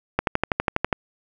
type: click train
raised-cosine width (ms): 0.5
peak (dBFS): -4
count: 10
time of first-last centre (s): 0.19-0.928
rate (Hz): 12.2
effects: none